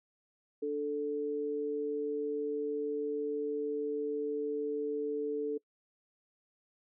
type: tone pair together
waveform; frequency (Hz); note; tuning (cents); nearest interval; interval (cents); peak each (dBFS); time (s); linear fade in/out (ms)
sine; 293.7 / 440; D4 / A4; 0 / 0; perfect fifth; 700; -38 / -32; 0.62-5.58; 10
effects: noise-tail reverb RT60 0.1 s tail -24 dB re dry